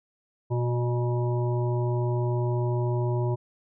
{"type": "harmonic tone with a mistuned harmonic", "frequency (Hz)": 121.5, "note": "B2", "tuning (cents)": -28, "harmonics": [1, 3, 5, 7, 8], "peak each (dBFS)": [-24, -30, -36, -41, -38], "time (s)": [0.5, 3.36], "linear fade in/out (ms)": 20, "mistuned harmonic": 8, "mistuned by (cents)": -15, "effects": []}